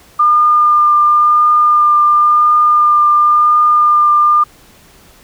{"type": "tone with vibrato", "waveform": "sine", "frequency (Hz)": 1204, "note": "D6", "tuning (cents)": 43, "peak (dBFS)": -6, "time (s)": [0.19, 4.44], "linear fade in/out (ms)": 10, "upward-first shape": "triangle", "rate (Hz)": 0.95, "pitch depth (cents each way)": 13, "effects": ["pink hiss -44 dBFS RMS until 5.23 s"]}